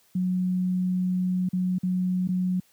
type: tone with dropouts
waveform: sine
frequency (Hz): 182.9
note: F#3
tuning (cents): -20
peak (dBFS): -22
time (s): 0.15-2.6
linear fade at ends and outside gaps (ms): 5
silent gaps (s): 1.489-1.531 / 1.784-1.832 / 2.275-2.287
effects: white hiss -62 dBFS RMS until 2.72 s + high-pass 80 Hz 12 dB/octave